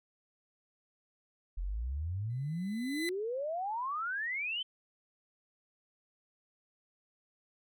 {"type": "exponential sweep", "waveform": "sine", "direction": "up", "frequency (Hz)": [41.23, 3136], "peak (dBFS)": -33, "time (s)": [1.57, 4.63], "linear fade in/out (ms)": 10}
{"type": "tone with exponential growth", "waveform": "30% pulse", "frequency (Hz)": 2010, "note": "B6", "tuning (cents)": 30, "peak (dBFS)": -30, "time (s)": [2.3, 3.09], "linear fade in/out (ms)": 0, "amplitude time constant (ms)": 170}
{"effects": []}